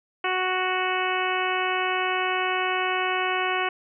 harmonic tone, 370 Hz, F#4, in tune, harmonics 1 / 2 / 3 / 4 / 5 / 6 / 7 / 8, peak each -30 / -29 / -29 / -31 / -33 / -32 / -32 / -34 dBFS, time 0.24-3.69 s, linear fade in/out 5 ms, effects none

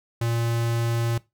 square tone, 116.54 Hz, A#2, in tune, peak -23 dBFS, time 0.21-1.18 s, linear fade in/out 5 ms, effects noise-tail reverb RT60 0.2 s tail -19 dB re dry

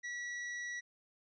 45% pulse tone, 1937 Hz, B6, 34 cents flat, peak -39 dBFS, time 0.03-0.81 s, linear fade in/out 20 ms, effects resampled to 16000 Hz

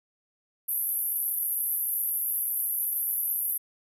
white band-pass noise, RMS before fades -29 dBFS, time 0.68-3.58 s, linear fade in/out 10 ms, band 11000 to 13000 Hz, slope 96 dB/octave, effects none

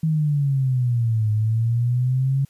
sine exponential two-way sweep, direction down then up, 161.1 to 106.3 to 138.5 Hz, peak -17 dBFS, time 0.03-2.45 s, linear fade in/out 5 ms, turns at 1.31 s, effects white hiss -60 dBFS RMS until 2.49 s + resampled to 32000 Hz

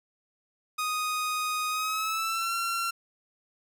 sawtooth tone with pitch glide, 1244.5 to 1365 Hz, D#6 to F6, 0 to -40 cents, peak -24 dBFS, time 0.78-2.91 s, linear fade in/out 10 ms, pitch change +160 cents, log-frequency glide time 1.69-2.54 s, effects none

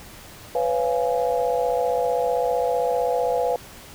sine chord, C# dominant seventh, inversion third, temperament just, 498.9 / 554.4 / 693 / 831.5 Hz, B4 / C#5 / E#5 / G#5, +17 / 0 / -14 / +2 cents, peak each -22 / -28 / -25 / -28 dBFS, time 0.55-3.56 s, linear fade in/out 2 ms, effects pink hiss -43 dBFS RMS until 3.94 s

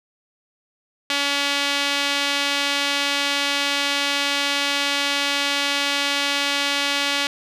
sawtooth tone with band-pass filter, 283.3 Hz, C#4, 38 cents sharp, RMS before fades -22 dBFS, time 1.1-7.27 s, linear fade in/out 2 ms, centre 3300 Hz, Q 1.3, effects none

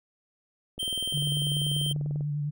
click train, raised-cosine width 2 ms, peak -28 dBFS, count 30, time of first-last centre 0.78-2.209 s, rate 20.3 Hz
square tone, 3136 Hz, G7, in tune, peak -29 dBFS, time 0.79-1.93 s, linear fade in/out 10 ms
sine tone with vibrato, 146.83 Hz, D3, in tune, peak -27 dBFS, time 1.13-2.51 s, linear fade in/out 20 ms, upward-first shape sine, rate 9.8 Hz, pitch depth 25 cents each way
effects none

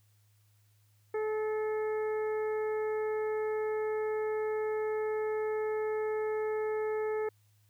harmonic tone with a mistuned harmonic, 431 Hz, A4, 36 cents flat, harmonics 1 / 2 / 3 / 4 / 5, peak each -30 / -42 / -46 / -47 / -49 dBFS, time 1.14-7.29 s, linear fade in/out 5 ms, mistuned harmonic 4, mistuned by +18 cents, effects added 104 Hz sine -64 dBFS peak until 7.69 s + white hiss -73 dBFS RMS until 7.69 s

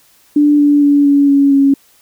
sine tone with pitch steps, 293.7 / 290.2 / 286.7 / 283.2 / 279.8 / 276.4 Hz, D4 / D4 / D4 / C#4 / C#4 / C#4, 0 / -21 / -42 / +37 / +16 / -5 cents, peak -6 dBFS, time 0.36-1.74 s, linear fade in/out 5 ms, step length 230 ms, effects white hiss -50 dBFS RMS until 2.01 s

